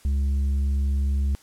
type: tone with tanh clipping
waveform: sine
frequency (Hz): 69.3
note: C#2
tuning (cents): 0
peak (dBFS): -21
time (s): 0.05-1.35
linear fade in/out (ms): 0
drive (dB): 5
effects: white hiss -54 dBFS RMS until 1.42 s + low-pass 11000 Hz 12 dB/octave